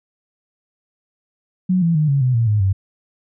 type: tone with pitch steps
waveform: sine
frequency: 183.9 / 167.67 / 152.86 / 139.37 / 127.07 / 115.85 / 105.62 / 96.3 Hz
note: F#3 / E3 / D#3 / C#3 / B2 / A#2 / G#2 / G2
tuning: -10 / +30 / -30 / +10 / +50 / -10 / +30 / -30 cents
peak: -13 dBFS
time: 1.69-2.73 s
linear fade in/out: 10 ms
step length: 130 ms
effects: none